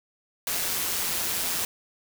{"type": "noise with amplitude modulation", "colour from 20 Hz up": "white", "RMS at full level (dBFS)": -26, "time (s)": [0.47, 1.65], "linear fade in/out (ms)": 2, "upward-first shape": "sine", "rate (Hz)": 174, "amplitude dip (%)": 45, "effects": []}